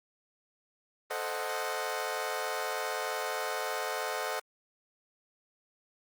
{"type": "chord", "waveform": "20% pulse", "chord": "A diminished seventh", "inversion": "none", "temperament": "equal", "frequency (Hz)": [440, 523.3, 622.3, 740], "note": ["A4", "C5", "Eb5", "Gb5"], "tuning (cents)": [0, 0, 0, 0], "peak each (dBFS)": -33, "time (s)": [1.1, 4.4], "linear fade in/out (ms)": 10, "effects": ["Opus 24 kbps"]}